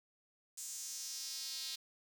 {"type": "tone with high-pass filter sweep", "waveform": "square", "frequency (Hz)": 145.2, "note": "D3", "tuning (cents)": -19, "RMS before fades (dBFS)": -44, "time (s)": [0.57, 1.76], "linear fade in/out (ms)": 10, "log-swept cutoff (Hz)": [7300, 4100], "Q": 2.9, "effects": ["11-bit"]}